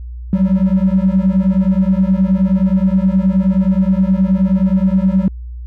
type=beating tone pair; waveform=triangle; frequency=185 / 194.5 Hz; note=F#3 / G3; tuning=0 / -13 cents; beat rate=9.5 Hz; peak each=-10 dBFS; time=0.33-5.28 s; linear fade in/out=2 ms; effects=tanh soft clip ceiling -5 dBFS + added 60 Hz sine -25 dBFS peak until 5.66 s